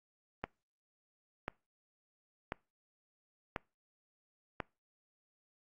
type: click train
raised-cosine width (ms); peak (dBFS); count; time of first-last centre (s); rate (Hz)
0.5; -20; 5; 0.44-4.602; 0.961
effects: noise-tail reverb RT60 0.3 s tail -26 dB re dry + Opus 32 kbps